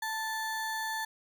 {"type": "ring-modulated tone", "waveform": "square", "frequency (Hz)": 1318.5, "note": "E6", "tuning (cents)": 0, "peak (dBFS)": -30, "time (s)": [0.02, 1.05], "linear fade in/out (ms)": 5, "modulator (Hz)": 435, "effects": []}